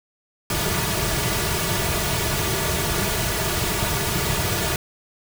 pink noise with comb filter, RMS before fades -23 dBFS, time 0.5-4.76 s, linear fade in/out 2 ms, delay 3.8 ms, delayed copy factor -0.75, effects none

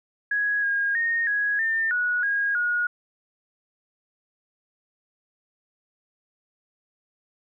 sine tone with pitch steps, 1665 / 1628 / 1848 / 1663 / 1802 / 1462 / 1636 / 1444 Hz, G#6 / G#6 / A#6 / G#6 / A6 / F#6 / G#6 / F#6, +4 / -35 / -16 / +2 / +41 / -21 / -26 / -43 cents, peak -21 dBFS, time 0.31-2.87 s, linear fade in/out 5 ms, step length 320 ms, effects none

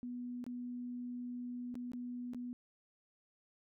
sine tone with dropouts, 245.2 Hz, B3, 12 cents flat, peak -40 dBFS, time 0.03-2.53 s, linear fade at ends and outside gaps 0 ms, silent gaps 0.441-0.465 / 1.743-1.754 / 1.918-1.934 / 2.335-2.346 s, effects none

